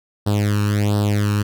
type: tone with flanger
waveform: sawtooth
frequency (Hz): 103.3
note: G#2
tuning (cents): -9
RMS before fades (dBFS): -18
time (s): 0.26-1.43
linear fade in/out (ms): 10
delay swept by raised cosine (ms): 0.22 to 0.74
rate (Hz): 1.4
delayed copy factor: +0.9
effects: none